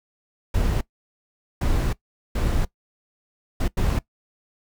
brown noise bursts at uneven times, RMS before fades -21 dBFS, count 5, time 0.54-0.81 / 1.61-1.93 / 2.35-2.65 / 3.6-3.68 / 3.77-3.99 s, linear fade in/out 5 ms, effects noise-tail reverb RT60 0.1 s tail -20 dB re dry

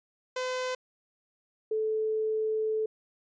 sawtooth / sine tone pair in turn, 509 / 436 Hz, C5 / A4, -48 / -16 cents, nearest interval minor third, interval 268 cents, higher first, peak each -26 dBFS, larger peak neither, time 0.36-0.75 / 1.71-2.86 s, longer second, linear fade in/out 5 ms, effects resampled to 16000 Hz

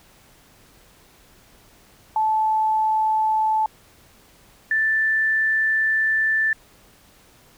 sine tone pair in turn, 871 / 1764.8 Hz, A5 / A6, -18 / +5 cents, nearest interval octave, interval 1223 cents, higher second, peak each -17 dBFS, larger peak neither, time 2.16-3.66 / 4.71-6.53 s, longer second, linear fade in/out 2 ms, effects pink hiss -53 dBFS RMS until 7.57 s

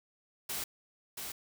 white noise with echo, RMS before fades -37 dBFS, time 0.49-0.64 s, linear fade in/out 5 ms, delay 680 ms, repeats 1, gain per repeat -4 dB, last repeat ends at 1.32 s, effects none

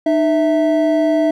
triangle tone pair together, 305.6 / 655 Hz, D#4 / E5, -31 / -11 cents, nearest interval octave + minor second, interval 1320 cents, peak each -13 dBFS, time 0.06-1.31 s, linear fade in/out 5 ms, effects none

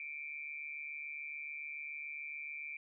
sine tone with amplitude modulation, 2349 Hz, D7, in tune, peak -38 dBFS, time 0-2.77 s, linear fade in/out 2 ms, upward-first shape sine, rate 147 Hz, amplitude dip 75%, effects none

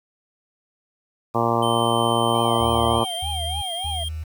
harmonic tone, 116.54 Hz, A#2, in tune, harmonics 1 / 2 / 3 / 4 / 5 / 6 / 7 / 8 / 9 / 10, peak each -27 / -27 / -27 / -27 / -27 / -27 / -27 / -27 / -27 / -27 dBFS, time 1.34-3.05 s, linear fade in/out 20 ms
square tone with pitch glide, 3097 to 3204 Hz, G7 to G7, -22 to +37 cents, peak -28 dBFS, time 1.62-4.09 s, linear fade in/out 10 ms, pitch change +59 cents, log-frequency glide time 2.19-3.72 s
triangle tone with vibrato, 743 Hz, F#5, 7 cents sharp, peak -28 dBFS, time 2.34-4.04 s, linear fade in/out 10 ms, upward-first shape triangle, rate 3.4 Hz, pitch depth 210 cents each way
sine tone bursts, 78.8 Hz, D#2, 23 cents sharp, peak -27 dBFS, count 3, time 2.6-4.24 s, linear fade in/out 10 ms, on 400 ms, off 220 ms
effects 8-bit

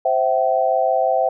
sine chord, C major, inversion none, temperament equal with one note detuned, 523.3 / 659.3 / 765.2 Hz, C5 / E5 / G5, 0 / 0 / -42 cents, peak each -20 / -19 / -19 dBFS, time 0.05-1.29 s, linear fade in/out 5 ms, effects none

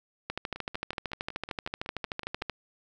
two click trains, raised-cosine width 0.3 ms, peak -16 / -24 dBFS, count 30 / 11, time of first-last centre 0.3-2.497 / 0.56-2.419 s, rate 13.2 / 5.38 Hz, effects none

